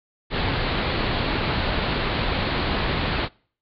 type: low-pass noise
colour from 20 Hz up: pink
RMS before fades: -24 dBFS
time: 0.3-3.29 s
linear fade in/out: 50 ms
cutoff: 4500 Hz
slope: 96 dB/octave
effects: noise-tail reverb RT60 0.5 s tail -26 dB re dry